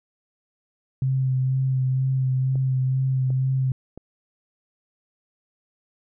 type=tone with vibrato; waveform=sine; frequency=131.1 Hz; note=C3; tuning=4 cents sharp; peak=-19 dBFS; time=1.02-3.72 s; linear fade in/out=2 ms; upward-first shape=sine; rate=2.1 Hz; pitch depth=19 cents each way
type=clicks; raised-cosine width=2 ms; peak=-25 dBFS; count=3; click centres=2.556 / 3.304 / 3.976 s
effects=none